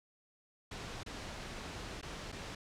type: noise with dropouts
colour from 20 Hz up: pink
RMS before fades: -44 dBFS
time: 0.71-2.55 s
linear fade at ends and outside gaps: 5 ms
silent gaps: 1.033-1.061 / 2.014-2.027 / 2.319-2.324 s
effects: low-pass 6000 Hz 12 dB/octave

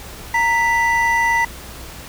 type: tone pair together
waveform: triangle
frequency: 926.7 / 1975.5 Hz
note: A#5 / B6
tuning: -10 / 0 cents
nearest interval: octave + minor second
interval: 1310 cents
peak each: -15 dBFS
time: 0.34-1.45 s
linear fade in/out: 5 ms
effects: added 60 Hz sine -38 dBFS peak until 2.08 s + pink hiss -36 dBFS RMS until 2.08 s

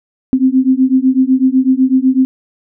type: beating tone pair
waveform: sine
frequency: 256.8 / 264.8 Hz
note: C4 / C4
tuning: -32 / +21 cents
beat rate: 8 Hz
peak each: -11 dBFS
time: 0.33-2.25 s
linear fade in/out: 0 ms
effects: none

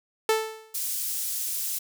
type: tone with exponential decay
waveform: sawtooth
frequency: 440 Hz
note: A4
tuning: in tune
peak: -14 dBFS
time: 0.29-0.75 s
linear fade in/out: 2 ms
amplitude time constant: 100 ms
type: high-pass noise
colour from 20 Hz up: pink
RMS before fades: -30 dBFS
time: 0.74-1.79 s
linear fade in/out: 10 ms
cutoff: 8200 Hz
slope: 12 dB/octave
effects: none

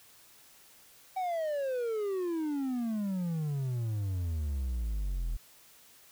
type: exponential sweep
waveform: triangle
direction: down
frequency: 767 to 38.89 Hz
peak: -28 dBFS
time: 1.16-5.37 s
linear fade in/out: 10 ms
effects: white hiss -58 dBFS RMS until 6.11 s

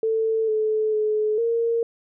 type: tone with pitch steps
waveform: sine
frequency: 444.7 / 433 / 427.8 / 462.9 Hz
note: A4 / A4 / A4 / A#4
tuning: +18 / -28 / -49 / -12 cents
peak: -19 dBFS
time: 0.03-1.83 s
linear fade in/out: 2 ms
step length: 450 ms
effects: none

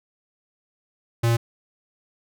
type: tone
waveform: square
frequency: 116.54 Hz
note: A#2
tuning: in tune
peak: -18 dBFS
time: 1.23-1.37 s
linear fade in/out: 10 ms
effects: none

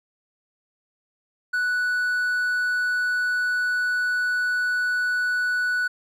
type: tone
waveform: triangle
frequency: 1480 Hz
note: F#6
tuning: in tune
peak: -19 dBFS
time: 1.53-5.88 s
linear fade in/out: 10 ms
effects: none

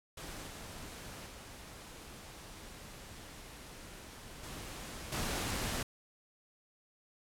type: noise with level steps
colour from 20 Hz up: pink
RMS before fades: -45 / -47 / -50 / -45 / -36 dBFS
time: 0.17-5.83 s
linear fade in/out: 5 ms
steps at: 0.47 / 1.26 / 4.43 / 5.12 s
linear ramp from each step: 5 ms
effects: low-pass 12000 Hz 12 dB/octave

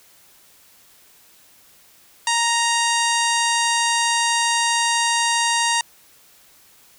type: harmonic tone with a mistuned harmonic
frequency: 932.3 Hz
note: A#5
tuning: in tune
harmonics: 1 / 2 / 3 / 4 / 5 / 6 / 7 / 8 / 9 / 10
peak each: -21 / -24 / -26 / -27 / -28 / -29 / -29 / -30 / -31 / -31 dBFS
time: 2.27-5.81 s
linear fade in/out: 2 ms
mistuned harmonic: 6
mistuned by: +45 cents
effects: white hiss -52 dBFS RMS until 6.98 s

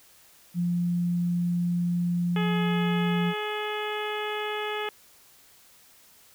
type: tone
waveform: sine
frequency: 174.61 Hz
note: F3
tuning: in tune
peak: -23 dBFS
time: 0.54-3.34 s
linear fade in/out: 50 ms
type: harmonic tone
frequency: 422.4 Hz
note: G#4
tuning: 29 cents sharp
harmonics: 1 / 2 / 3 / 4 / 5 / 6 / 7 / 8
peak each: -32 / -35 / -37 / -38 / -39 / -40 / -40 / -41 dBFS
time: 2.36-4.89 s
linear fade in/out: 2 ms
effects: white hiss -56 dBFS RMS until 6.34 s

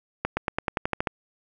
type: accelerating click train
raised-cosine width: 0.5 ms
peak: -9 dBFS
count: 10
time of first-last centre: 0.25-1.072 s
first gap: 120 ms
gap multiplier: 0.93
effects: none

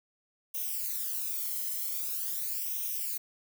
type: noise with flanger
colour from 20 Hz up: violet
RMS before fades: -34 dBFS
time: 0.54-3.18 s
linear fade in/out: 10 ms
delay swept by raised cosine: 0.33 to 0.98 ms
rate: 0.44 Hz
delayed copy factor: +0.95
effects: none

